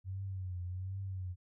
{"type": "tone with vibrato", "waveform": "sine", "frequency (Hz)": 93.1, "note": "F#2", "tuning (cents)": 11, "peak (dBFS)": -37, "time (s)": [0.04, 1.36], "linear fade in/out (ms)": 50, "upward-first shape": "triangle", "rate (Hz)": 1.3, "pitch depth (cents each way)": 88, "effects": []}